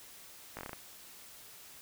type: slowing click train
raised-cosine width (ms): 0.5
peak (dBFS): -26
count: 7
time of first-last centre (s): 0.57-0.732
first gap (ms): 18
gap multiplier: 1.16
effects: white hiss -53 dBFS RMS until 1.81 s